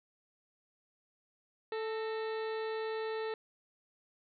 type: harmonic tone with a mistuned harmonic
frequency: 440.2 Hz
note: A4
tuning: 1 cent sharp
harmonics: 1 / 2 / 3 / 4 / 5 / 6 / 7 / 8 / 9 / 10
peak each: -35 / -44 / -48 / -47 / -56 / -53 / -62 / -57 / -53 / -61 dBFS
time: 1.72-3.34 s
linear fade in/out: 2 ms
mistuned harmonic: 4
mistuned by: +67 cents
effects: none